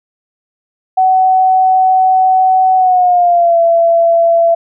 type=tone with pitch glide; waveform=sine; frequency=751 to 672.9 Hz; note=F#5 to E5; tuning=+26 to +35 cents; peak=-6 dBFS; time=0.97-4.55 s; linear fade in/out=10 ms; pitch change=-191 cents; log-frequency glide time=2.75-3.59 s; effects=none